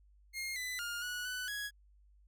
sawtooth tone with pitch steps, 2133 / 2002 / 1415 / 1466 / 1495 / 1667 Hz, C7 / B6 / F6 / F#6 / F#6 / G#6, +33 / +23 / +22 / -16 / +17 / +6 cents, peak -34 dBFS, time 0.33-1.71 s, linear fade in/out 50 ms, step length 230 ms, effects added 50 Hz sine -61 dBFS peak until 2.27 s

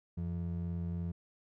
triangle ring-modulated tone, 130 Hz, C3, 11 cents flat, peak -29 dBFS, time 0.17-1.12 s, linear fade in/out 10 ms, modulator 41.6 Hz, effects none

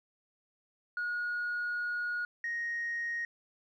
sine tone pair in turn, 1445 / 1871.1 Hz, F#6 / A#6, -41 / +6 cents, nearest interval major third, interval 447 cents, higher second, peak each -30 / -31 dBFS, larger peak first, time 0.97-2.25 / 2.44-3.25 s, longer first, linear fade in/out 2 ms, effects tanh soft clip ceiling -29 dBFS + 12-bit

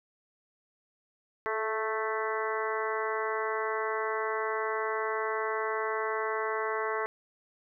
harmonic tone with a mistuned harmonic, 220 Hz, A3, in tune, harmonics 2 / 3 / 4 / 5 / 6 / 7 / 8 / 9, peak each -33 / -39 / -38 / -35 / -39 / -40 / -41 / -39 dBFS, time 1.46-7.06 s, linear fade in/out 0 ms, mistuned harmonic 2, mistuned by -21 cents, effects none

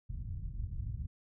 white low-pass noise, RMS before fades -39 dBFS, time 0.09-1.07 s, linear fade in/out 10 ms, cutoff 110 Hz, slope 24 dB/octave, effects none

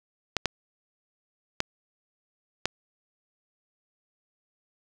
clicks, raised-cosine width 0.2 ms, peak -7 dBFS, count 4, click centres 0.367 / 0.457 / 1.604 / 2.656 s, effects none

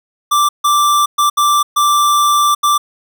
square tone bursts at uneven times, 1174.7 Hz, D6, in tune, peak -10 dBFS, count 6, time 0.31-0.49 / 0.64-1.06 / 1.18-1.3 / 1.37-1.63 / 1.76-2.55 / 2.63-2.78 s, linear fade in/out 10 ms, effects none

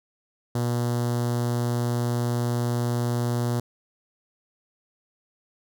sawtooth tone with notch filter, 120 Hz, B2, 49 cents flat, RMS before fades -25 dBFS, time 0.55-3.6 s, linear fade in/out 5 ms, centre 2400 Hz, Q 0.75, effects none

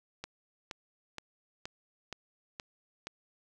click train, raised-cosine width 0.2 ms, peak -22 dBFS, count 7, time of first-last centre 0.24-3.07 s, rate 2.12 Hz, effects none

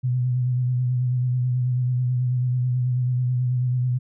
sine tone with vibrato, 125.2 Hz, B2, 24 cents sharp, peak -19 dBFS, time 0.03-3.99 s, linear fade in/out 20 ms, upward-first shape sine, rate 9.2 Hz, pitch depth 33 cents each way, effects none

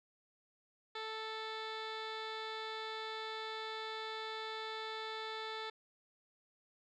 15% pulse tone with low-pass filter, 440 Hz, A4, in tune, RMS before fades -43 dBFS, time 0.95-5.7 s, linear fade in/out 5 ms, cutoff 3400 Hz, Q 5.2, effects none

